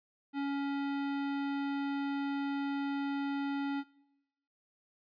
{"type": "tone with hard clipping", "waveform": "sine", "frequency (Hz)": 280, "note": "C#4", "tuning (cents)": 18, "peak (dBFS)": -34, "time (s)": [0.33, 3.84], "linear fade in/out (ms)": 50, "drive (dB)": 18, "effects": ["noise-tail reverb RT60 0.9 s tail -21 dB re dry", "resampled to 11025 Hz"]}